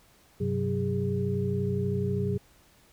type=tone cluster; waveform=sine; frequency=98 / 130.1 / 186.7 / 408.5 Hz; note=G2 / C3 / F#3 / G#4; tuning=0 / -9 / +16 / -29 cents; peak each=-31 dBFS; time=0.4-2.38 s; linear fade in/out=10 ms; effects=pink hiss -60 dBFS RMS until 2.92 s